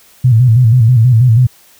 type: tone with vibrato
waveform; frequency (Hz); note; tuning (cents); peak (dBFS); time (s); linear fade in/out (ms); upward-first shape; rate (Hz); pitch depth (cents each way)
sine; 119.1; A#2; +38; -4; 0.24-1.47; 10; square; 6.2; 110
effects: white hiss -45 dBFS RMS until 1.79 s